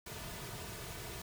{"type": "noise with comb filter", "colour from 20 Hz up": "pink", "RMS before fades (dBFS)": -45, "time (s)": [0.06, 1.22], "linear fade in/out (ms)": 5, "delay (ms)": 3.7, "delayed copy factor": -0.55, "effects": []}